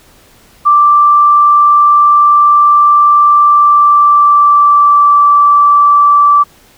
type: tone with pitch glide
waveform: sine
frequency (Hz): 1174.7 to 1162.5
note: D6 to D6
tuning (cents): 0 to -18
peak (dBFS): -3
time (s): 0.65-6.44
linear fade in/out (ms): 20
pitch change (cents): -18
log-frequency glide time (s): 3.42-5.23
effects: pink hiss -44 dBFS RMS until 6.77 s